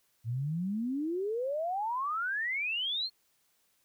sine exponential sweep, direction up, 110 to 4348 Hz, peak -30 dBFS, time 0.24-3.1 s, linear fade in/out 50 ms, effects white hiss -72 dBFS RMS until 3.84 s

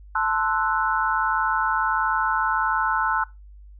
sine chord, F# half-diminished seventh, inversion first, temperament equal, 880 / 1046.5 / 1318.5 / 1480 Hz, A5 / C6 / E6 / F#6, 0 / 0 / 0 / 0 cents, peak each -25 / -27 / -25 / -25 dBFS, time 0.15-3.24 s, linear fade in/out 5 ms, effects noise-tail reverb RT60 0.2 s tail -20 dB re dry + added 50 Hz sine -42 dBFS peak until 3.79 s

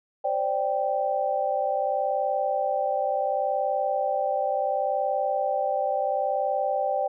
sine chord, C suspended second, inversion none, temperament equal with one note detuned, 526.6 / 587.3 / 784 Hz, C5 / D5 / G5, +11 / 0 / 0 cents, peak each -29 / -27 / -26 dBFS, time 0.24-7.08 s, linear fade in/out 10 ms, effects none

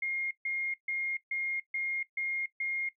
sine tone bursts, 2134 Hz, C7, 34 cents sharp, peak -30 dBFS, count 7, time 0.02-2.89 s, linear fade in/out 5 ms, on 290 ms, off 140 ms, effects noise-tail reverb RT60 0.1 s tail -17 dB re dry

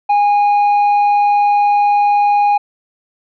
sine tone with tanh clipping, 821 Hz, G#5, 20 cents flat, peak -10 dBFS, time 0.09-2.58 s, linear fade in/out 10 ms, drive 4 dB, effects none

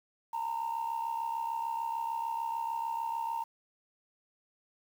sine tone with amplitude modulation, 918 Hz, A#5, 27 cents flat, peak -27 dBFS, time 0.33-3.44 s, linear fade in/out 10 ms, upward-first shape sine, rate 66.7 Hz, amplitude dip 75%, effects tanh soft clip ceiling -27 dBFS + 9-bit

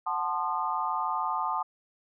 sine chord, F# diminished seventh, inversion none, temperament equal with one note detuned, 740 / 880 / 1046.5 / 1218.9 Hz, F#5 / A5 / C6 / Eb6, 0 / 0 / 0 / -36 cents, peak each -35 / -31 / -33 / -32 dBFS, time 0.06-1.63 s, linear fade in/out 10 ms, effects none

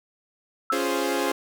sine tone with exponential decay, 1318.5 Hz, E6, in tune, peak -18 dBFS, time 0.7-0.87 s, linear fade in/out 2 ms, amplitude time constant 35 ms
sawtooth chord, Db major seventh, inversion none, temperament equal with one note detuned, 277.2 / 348 / 415.3 / 523.3 Hz, Db4 / F4 / Ab4 / C5, 0 / -6 / 0 / 0 cents, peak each -25 dBFS, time 0.72-1.32 s, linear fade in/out 5 ms
effects none

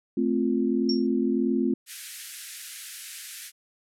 sine chord, F major, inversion first, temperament equal, 220 / 261.6 / 349.2 Hz, A3 / C4 / F4, 0 / 0 / 0 cents, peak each -26 / -25 / -27 dBFS, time 0.17-1.74 s, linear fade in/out 5 ms
sine tone with exponential decay, 5500 Hz, F8, 27 cents flat, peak -24 dBFS, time 0.89-1.07 s, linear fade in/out 5 ms, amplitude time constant 37 ms
white band-pass noise, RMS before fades -41 dBFS, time 1.86-3.52 s, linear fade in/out 50 ms, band 1500 to 13000 Hz, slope 48 dB/octave
effects none

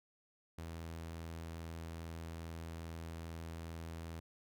sawtooth tone, 82.41 Hz, E2, in tune, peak -40 dBFS, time 0.58-4.2 s, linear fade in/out 5 ms, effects none

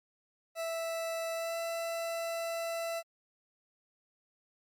40% pulse tone with pitch glide, 659.3 to 667.3 Hz, E5 to E5, 0 to +21 cents, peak -33 dBFS, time 0.55-3.03 s, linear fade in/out 50 ms, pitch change +21 cents, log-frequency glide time 1.34-1.56 s, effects Opus 48 kbps

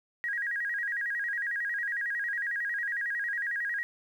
sine tone with vibrato, 1762 Hz, A6, 2 cents sharp, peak -29 dBFS, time 0.24-3.83 s, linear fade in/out 0 ms, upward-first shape square, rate 11 Hz, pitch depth 130 cents each way, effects 10-bit

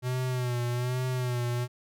square tone with vibrato, 124.4 Hz, B2, 13 cents sharp, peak -28 dBFS, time 0.02-1.68 s, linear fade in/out 50 ms, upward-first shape sine, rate 1.2 Hz, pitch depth 52 cents each way, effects none

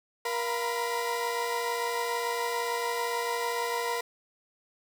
30% pulse tone cluster, 473.1 / 692 / 953 / 1004 Hz, A#4 / F5 / A#5 / B5, +26 / -16 / +38 / +28 cents, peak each -29 / -36 / -34 / -31 dBFS, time 0.25-4.01 s, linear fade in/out 5 ms, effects none

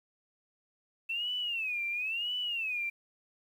sine tone with vibrato, 2654 Hz, E7, 11 cents sharp, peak -31 dBFS, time 1.09-2.9 s, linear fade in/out 10 ms, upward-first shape sine, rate 0.98 Hz, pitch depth 200 cents each way, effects 10-bit

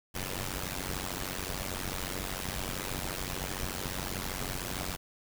pink noise with amplitude modulation, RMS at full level -32 dBFS, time 0.14-4.97 s, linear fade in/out 20 ms, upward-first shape sine, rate 93.4 Hz, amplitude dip 95%, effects none

